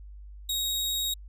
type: tone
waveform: sawtooth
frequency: 3778 Hz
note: A#7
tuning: 22 cents sharp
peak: -24 dBFS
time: 0.49-1.14 s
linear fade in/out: 5 ms
effects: added 50 Hz sine -42 dBFS peak until 1.28 s